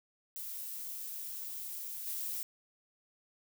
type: noise with level steps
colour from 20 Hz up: violet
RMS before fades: -42 / -38 dBFS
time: 0.36-2.43 s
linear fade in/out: 0 ms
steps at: 2.06 s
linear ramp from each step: 20 ms
effects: none